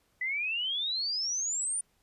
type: exponential sweep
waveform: sine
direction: up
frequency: 1975.5 to 9397 Hz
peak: -29 dBFS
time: 0.21-1.81 s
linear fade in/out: 5 ms
effects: pink hiss -71 dBFS RMS until 2.02 s + resampled to 32000 Hz